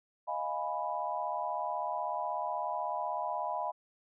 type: chord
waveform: sine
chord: F half-diminished seventh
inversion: third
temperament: equal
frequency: 622.3 / 698.5 / 830.6 / 987.8 Hz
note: Eb5 / F5 / Ab5 / Cb6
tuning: 0 / 0 / 0 / 0 cents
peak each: -39 / -38 / -38 / -36 dBFS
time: 0.27-3.72 s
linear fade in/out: 20 ms
effects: none